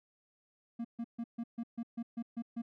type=tone bursts; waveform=triangle; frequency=233.1 Hz; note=A#3; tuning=in tune; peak=-33 dBFS; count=10; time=0.79-2.62 s; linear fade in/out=10 ms; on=57 ms; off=140 ms; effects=none